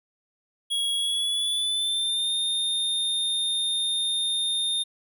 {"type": "tone with pitch glide", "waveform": "square", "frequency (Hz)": [3322, 3644], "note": ["G#7", "A#7"], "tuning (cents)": [0, -40], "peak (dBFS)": -24, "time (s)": [0.7, 4.84], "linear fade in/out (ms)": 20, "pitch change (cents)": 160, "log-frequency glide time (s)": [0.95, 2.31], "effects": []}